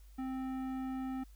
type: tone with tanh clipping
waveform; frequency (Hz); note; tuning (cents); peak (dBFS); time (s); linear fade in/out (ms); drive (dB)
sine; 261.6; C4; 0; -38; 0.18-1.24; 10; 14
effects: added 50 Hz sine -53 dBFS peak until 1.35 s + white hiss -69 dBFS RMS until 1.35 s